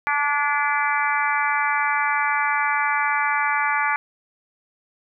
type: harmonic tone with a mistuned harmonic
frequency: 290.4 Hz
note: D4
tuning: 19 cents flat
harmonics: 3 / 4 / 5 / 6 / 7 / 8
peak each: -24 / -25 / -26 / -27 / -27 / -28 dBFS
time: 0.07-3.96 s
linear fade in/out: 0 ms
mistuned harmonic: 6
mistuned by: -25 cents
effects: none